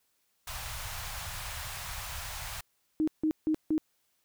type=band-stop noise; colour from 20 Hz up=pink; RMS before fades=-39 dBFS; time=0.47-2.61 s; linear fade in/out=5 ms; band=120 to 730 Hz; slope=24 dB/octave
type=tone bursts; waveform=sine; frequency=311.8 Hz; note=D#4; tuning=4 cents sharp; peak=-24 dBFS; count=4; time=3-3.78 s; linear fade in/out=0 ms; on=75 ms; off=160 ms
effects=white hiss -74 dBFS RMS until 4.24 s